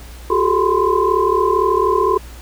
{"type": "tone cluster", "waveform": "sine", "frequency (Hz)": [366, 399.2, 437.2, 1010, 1054], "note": ["F#4", "G4", "A4", "B5", "C6"], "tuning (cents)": [-19, 32, -11, 39, 12], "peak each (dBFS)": -19, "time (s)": [0.3, 2.18], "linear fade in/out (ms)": 5, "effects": ["added 60 Hz sine -34 dBFS peak until 2.41 s", "pink hiss -41 dBFS RMS until 2.41 s"]}